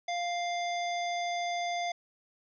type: harmonic tone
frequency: 698.5 Hz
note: F5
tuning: in tune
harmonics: 1 / 3 / 5 / 7 / 9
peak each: -31 / -38 / -42 / -47 / -48 dBFS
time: 0.08-1.92 s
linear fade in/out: 5 ms
effects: none